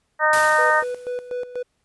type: harmonic tone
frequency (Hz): 307.5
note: D#4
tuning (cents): -20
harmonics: 2 / 3 / 4 / 5 / 6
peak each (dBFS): -21 / -21 / -21 / -21 / -21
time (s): 0.19-0.84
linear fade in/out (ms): 50
type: noise with exponential decay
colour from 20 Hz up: white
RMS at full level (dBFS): -25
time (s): 0.33-1.3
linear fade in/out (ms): 2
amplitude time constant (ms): 210
type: tone with tremolo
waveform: triangle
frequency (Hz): 493.9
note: B4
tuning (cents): 0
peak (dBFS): -22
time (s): 0.58-1.63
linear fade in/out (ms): 10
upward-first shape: square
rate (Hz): 4.1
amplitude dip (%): 75
effects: pink hiss -70 dBFS RMS until 1.84 s + resampled to 24000 Hz